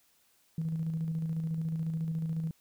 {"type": "tone with tremolo", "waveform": "sine", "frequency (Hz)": 161.5, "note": "E3", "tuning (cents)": -35, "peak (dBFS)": -28, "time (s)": [0.58, 2.51], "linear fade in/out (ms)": 2, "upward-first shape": "square", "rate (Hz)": 14, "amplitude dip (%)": 35, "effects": ["tanh soft clip ceiling -25 dBFS", "white hiss -68 dBFS RMS until 2.6 s"]}